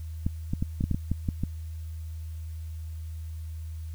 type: clicks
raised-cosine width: 5 ms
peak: -14 dBFS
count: 10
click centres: 0.265 / 0.535 / 0.625 / 0.809 / 0.84 / 0.913 / 0.945 / 1.116 / 1.288 / 1.436 s
effects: added 80 Hz sine -34 dBFS peak until 3.94 s + white hiss -59 dBFS RMS until 3.94 s